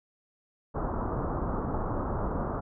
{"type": "low-pass noise", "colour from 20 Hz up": "pink", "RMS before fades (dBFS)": -31, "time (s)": [0.74, 2.61], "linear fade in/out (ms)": 20, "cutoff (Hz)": 1300, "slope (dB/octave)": 48, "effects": []}